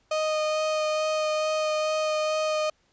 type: tone with vibrato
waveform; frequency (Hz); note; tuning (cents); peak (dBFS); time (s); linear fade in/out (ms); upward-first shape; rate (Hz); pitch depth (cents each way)
35% pulse; 619; D#5; -9; -22; 0.11-2.7; 5; sine; 2.3; 10
effects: pink hiss -67 dBFS RMS until 2.92 s + resampled to 16000 Hz